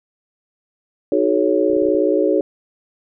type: chord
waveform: sine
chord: D# half-diminished seventh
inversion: none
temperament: equal with one note detuned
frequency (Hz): 311.1 / 370 / 428.7 / 554.4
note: D#4 / F#4 / A4 / C#5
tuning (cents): 0 / 0 / -45 / 0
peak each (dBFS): -19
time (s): 1.12-2.41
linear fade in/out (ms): 2
type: clicks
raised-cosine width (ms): 3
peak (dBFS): -28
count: 7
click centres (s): 1.701 / 1.733 / 1.766 / 1.823 / 1.856 / 1.888 / 1.948
effects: none